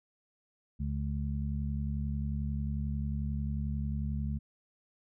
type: harmonic tone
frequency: 71.2 Hz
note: C#2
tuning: 47 cents sharp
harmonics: 1 / 2 / 3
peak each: -33 / -36 / -38 dBFS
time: 0.79-4.39 s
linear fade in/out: 20 ms
effects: none